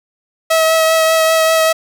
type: tone with vibrato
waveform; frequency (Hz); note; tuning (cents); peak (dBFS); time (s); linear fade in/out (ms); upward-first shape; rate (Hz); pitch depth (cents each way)
sawtooth; 644; E5; -41; -6; 0.5-1.73; 10; triangle; 5.1; 16
effects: none